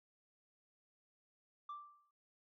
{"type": "tone with exponential decay", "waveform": "sine", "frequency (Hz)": 1174.7, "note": "D6", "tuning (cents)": 0, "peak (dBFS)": -40, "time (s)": [1.69, 2.11], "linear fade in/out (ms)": 5, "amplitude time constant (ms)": 91, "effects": ["noise-tail reverb RT60 0.2 s tail -22 dB re dry", "tanh soft clip ceiling -42 dBFS"]}